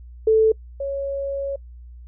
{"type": "tone pair in turn", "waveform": "sine", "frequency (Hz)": [440, 553.8], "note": ["A4", "C#5"], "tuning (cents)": [0, -2], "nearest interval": "major third", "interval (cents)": 398, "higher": "second", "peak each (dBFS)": [-12, -23], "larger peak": "first", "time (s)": [[0.27, 0.52], [0.8, 1.56]], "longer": "second", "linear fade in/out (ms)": 5, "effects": ["noise-tail reverb RT60 0.1 s tail -26 dB re dry", "added 60 Hz sine -38 dBFS peak until 2.07 s"]}